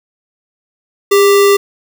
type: tone with sample-and-hold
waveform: sine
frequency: 402.7 Hz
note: G4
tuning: 47 cents sharp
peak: -5 dBFS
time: 1.11-1.57 s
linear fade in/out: 10 ms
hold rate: 1575 Hz
effects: none